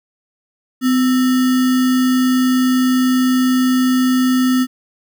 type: tone with sample-and-hold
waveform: sine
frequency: 254.8 Hz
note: C4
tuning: 46 cents flat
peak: -11 dBFS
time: 0.81-4.67 s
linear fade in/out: 50 ms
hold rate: 1575 Hz
effects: none